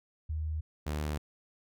sine / sawtooth tone pair in turn, 78 / 75.24 Hz, D#2 / D2, +5 / +42 cents, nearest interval minor second, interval 63 cents, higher first, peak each -31 / -28 dBFS, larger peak second, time 0.29-0.61 / 0.86-1.18 s, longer neither, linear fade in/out 10 ms, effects none

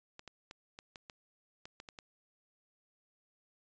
clicks, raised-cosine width 0.2 ms, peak -30 dBFS, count 10, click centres 0.194 / 0.277 / 0.511 / 0.789 / 0.958 / 1.098 / 1.655 / 1.801 / 1.888 / 1.988 s, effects resampled to 16000 Hz

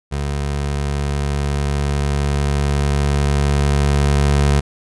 25% pulse tone with level ramp, 71.2 Hz, C#2, 47 cents sharp, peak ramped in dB -16 to -8 dBFS, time 0.11-4.61 s, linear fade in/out 20 ms, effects resampled to 24000 Hz

